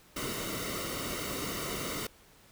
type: noise with comb filter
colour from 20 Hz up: pink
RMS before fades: -36 dBFS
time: 0.16-2.07 s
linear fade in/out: 5 ms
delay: 1.2 ms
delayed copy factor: -0.7
effects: pink hiss -59 dBFS RMS until 2.51 s